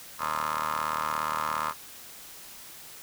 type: ring-modulated tone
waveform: 20% pulse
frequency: 77.2 Hz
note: D#2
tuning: 13 cents flat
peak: -20 dBFS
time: 0.18-1.74 s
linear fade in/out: 50 ms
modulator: 1140 Hz
effects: white hiss -46 dBFS RMS until 3.02 s